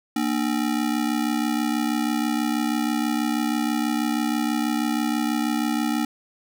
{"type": "ring-modulated tone", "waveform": "square", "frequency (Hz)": 265.6, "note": "C4", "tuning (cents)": 26, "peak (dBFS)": -19, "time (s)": [0.16, 6.05], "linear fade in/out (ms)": 2, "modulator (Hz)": 33.1, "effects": []}